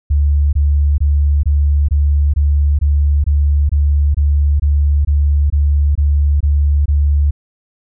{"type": "tone bursts", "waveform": "sine", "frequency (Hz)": 72.4, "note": "D2", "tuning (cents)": -24, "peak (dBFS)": -9, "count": 16, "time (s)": [0.1, 7.31], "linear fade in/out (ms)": 10, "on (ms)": 430, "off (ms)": 22, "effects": []}